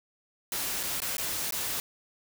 white noise with dropouts, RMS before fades -32 dBFS, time 0.52-1.8 s, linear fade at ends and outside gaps 1 ms, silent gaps 0.831-0.835 / 1.003-1.019 / 1.169-1.181 / 1.508-1.523 s, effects none

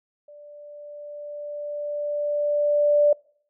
sine tone with level ramp, 587.3 Hz, D5, in tune, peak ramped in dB -43 to -13 dBFS, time 0.28-3.13 s, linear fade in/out 5 ms, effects noise-tail reverb RT60 0.6 s tail -26 dB re dry

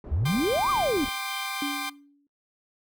pink low-pass noise, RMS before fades -41 dBFS, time 0.04-1.09 s, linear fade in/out 2 ms, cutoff 610 Hz, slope 12 dB/octave
sine exponential two-way sweep, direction up then down, 65.7 to 1238 to 255.9 Hz, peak -22 dBFS, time 0.11-1.05 s, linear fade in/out 10 ms, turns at 0.7 s
15% pulse chord, G suspended fourth, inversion none, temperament equal with one note detuned, 784 / 1046.5 / 1193.8 Hz, G5 / C6 / D6, 0 / 0 / +28 cents, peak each -28 dBFS, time 0.25-1.9 s, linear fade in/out 10 ms
sine tone with exponential decay, 285.3 Hz, C#4, 50 cents sharp, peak -26 dBFS, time 1.62-2.27 s, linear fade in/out 2 ms, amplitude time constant 140 ms
effects noise-tail reverb RT60 0.3 s tail -21 dB re dry

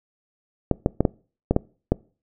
clicks, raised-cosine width 2 ms, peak -4 dBFS, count 7, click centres 0.713 / 0.861 / 1.006 / 1.052 / 1.51 / 1.564 / 1.92 s, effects noise-tail reverb RT60 0.4 s tail -24 dB re dry

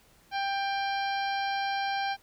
harmonic tone with a mistuned harmonic, 790 Hz, G5, 13 cents sharp, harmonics 1 / 2 / 3 / 4 / 5 / 6 / 7, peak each -29 / -35 / -39 / -41 / -43 / -45 / -46 dBFS, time 0.31-2.17 s, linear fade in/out 50 ms, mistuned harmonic 5, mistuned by +67 cents, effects pink hiss -61 dBFS RMS until 2.22 s

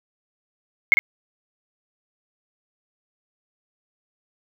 sine tone with echo, 2167 Hz, C#7, 40 cents flat, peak -9 dBFS, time 0.92-0.94 s, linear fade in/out 0 ms, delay 50 ms, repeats 1, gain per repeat -4 dB, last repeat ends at 0.99 s, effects none

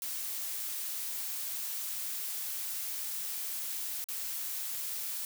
blue noise with dropouts, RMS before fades -37 dBFS, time 0.02-5.25 s, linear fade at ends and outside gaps 1 ms, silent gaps 4.042-4.086 s, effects none

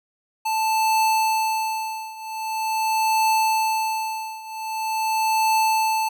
square tone with tremolo, 880 Hz, A5, in tune, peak -17 dBFS, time 0.45-6.09 s, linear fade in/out 10 ms, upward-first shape triangle, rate 0.44 Hz, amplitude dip 90%, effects none

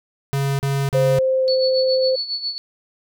square tone bursts, 138.4 Hz, C#3, 2 cents flat, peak -19 dBFS, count 3, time 0.33-1.188 s, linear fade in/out 0 ms, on 260 ms, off 39 ms
sine tone with pitch glide, 523.3 to 520.3 Hz, C5 to C5, 0 to -10 cents, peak -15 dBFS, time 0.94-2.16 s, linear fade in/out 10 ms, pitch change -10 cents, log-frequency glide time 1.39-1.45 s
sine tone with tremolo, 4435 Hz, C#8, in tune, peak -20 dBFS, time 1.48-2.58 s, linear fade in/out 0 ms, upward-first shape sine, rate 7.3 Hz, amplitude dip 70%
effects none

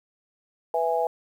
harmonic tone, 165.2 Hz, E3, 4 cents sharp, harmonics 3 / 4 / 5, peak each -26 / -26 / -26 dBFS, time 0.74-1.07 s, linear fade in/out 2 ms, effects 9-bit

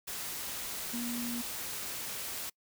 sine tone in noise, 238.8 Hz, A#3, 42 cents sharp, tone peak -35 dBFS, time 0.93-1.42 s, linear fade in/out 10 ms, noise white, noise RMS -39 dBFS, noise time 0.07-2.5 s, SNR +1 dB, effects noise-tail reverb RT60 0.1 s tail -26 dB re dry

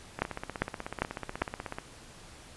two click trains, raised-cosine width 0.5 ms, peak -20 / -11 dBFS, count 27 / 4, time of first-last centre 0.19-1.785 / 0.22-1.42 s, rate 16.3 / 2.5 Hz, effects pink hiss -51 dBFS RMS until 2.56 s + resampled to 24000 Hz

